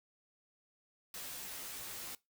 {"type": "noise with comb filter", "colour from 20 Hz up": "white", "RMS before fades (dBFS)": -45, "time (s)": [1.14, 2.15], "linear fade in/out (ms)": 2, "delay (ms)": 13, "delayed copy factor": -0.9, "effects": ["noise-tail reverb RT60 0.2 s tail -21 dB re dry"]}